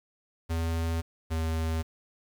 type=tone pair in turn; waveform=square; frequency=82.41 / 80.71 Hz; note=E2 / E2; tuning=0 / -36 cents; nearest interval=unison; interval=36 cents; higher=first; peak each=-28 dBFS; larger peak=neither; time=0.49-1.02 / 1.3-1.83 s; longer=neither; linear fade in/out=20 ms; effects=9-bit